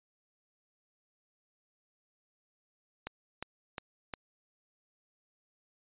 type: click train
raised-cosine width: 0.3 ms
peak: -21 dBFS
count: 4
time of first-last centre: 3.07-4.138 s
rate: 2.81 Hz
effects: resampled to 8000 Hz